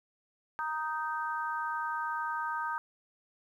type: harmonic tone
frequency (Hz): 311.1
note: D#4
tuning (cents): 0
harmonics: 3 / 4 / 5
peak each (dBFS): -35 / -36 / -37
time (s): 0.59-2.78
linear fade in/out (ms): 0
effects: 11-bit